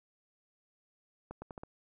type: accelerating click train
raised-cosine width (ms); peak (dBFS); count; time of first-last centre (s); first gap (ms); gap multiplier
1; -29; 5; 1.31-1.635; 110; 0.8
effects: none